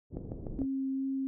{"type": "low-pass noise", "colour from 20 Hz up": "pink", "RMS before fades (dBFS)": -41, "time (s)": [0.1, 0.67], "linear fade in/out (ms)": 50, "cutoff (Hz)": 440, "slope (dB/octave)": 24}
{"type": "click train", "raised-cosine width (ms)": 2, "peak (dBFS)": -24, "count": 4, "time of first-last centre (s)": [0.17, 0.617], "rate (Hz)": 6.71}
{"type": "tone with vibrato", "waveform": "sine", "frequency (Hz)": 268.1, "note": "C4", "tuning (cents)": 42, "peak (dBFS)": -30, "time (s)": [0.59, 1.27], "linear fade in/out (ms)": 0, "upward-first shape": "triangle", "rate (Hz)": 2.5, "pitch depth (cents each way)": 8}
{"effects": []}